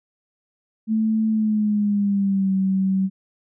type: tone with pitch glide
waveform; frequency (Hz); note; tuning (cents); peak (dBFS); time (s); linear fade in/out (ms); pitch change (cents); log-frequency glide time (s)
sine; 219.6 to 191.17; A3 to G3; -3 to -43; -17; 0.87-3.1; 50; -240; 1.29-2.53
effects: none